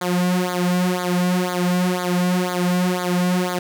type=tone with flanger; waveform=sawtooth; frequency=179.8 Hz; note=F#3; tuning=49 cents flat; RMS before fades=-20 dBFS; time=0.01-3.59 s; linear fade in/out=5 ms; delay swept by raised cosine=0.36 to 3.26 ms; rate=2 Hz; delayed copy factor=-0.9; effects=none